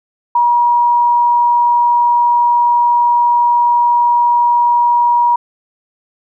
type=tone; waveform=sine; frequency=957 Hz; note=A#5; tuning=45 cents sharp; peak=-8 dBFS; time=0.35-5.36 s; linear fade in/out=5 ms; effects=none